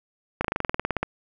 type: slowing click train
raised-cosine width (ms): 0.5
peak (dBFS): -9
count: 14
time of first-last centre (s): 0.41-1.03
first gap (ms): 35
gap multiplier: 1.05
effects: none